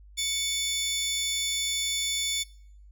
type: tone cluster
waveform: 25% pulse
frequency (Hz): 2224 / 3506 / 5340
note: C#7 / A7 / E8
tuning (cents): +5 / -7 / +22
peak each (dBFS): -30 / -24 / -33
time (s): 0.17-2.44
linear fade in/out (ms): 20
effects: noise-tail reverb RT60 0.7 s tail -24 dB re dry + added 50 Hz sine -48 dBFS peak until 2.91 s